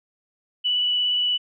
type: tone with vibrato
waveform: sine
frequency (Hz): 2960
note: F#7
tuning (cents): 0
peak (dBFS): -19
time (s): 0.64-1.38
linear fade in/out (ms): 20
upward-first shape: square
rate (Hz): 17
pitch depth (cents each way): 9
effects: none